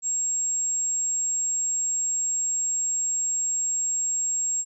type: tone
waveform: sine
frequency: 7560 Hz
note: A#8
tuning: 23 cents sharp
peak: -23 dBFS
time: 0.02-4.65 s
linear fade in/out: 50 ms
effects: none